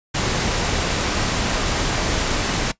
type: noise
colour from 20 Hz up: pink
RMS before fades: -21 dBFS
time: 0.14-2.72 s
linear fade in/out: 10 ms
effects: noise-tail reverb RT60 0.1 s tail -18 dB re dry + resampled to 16000 Hz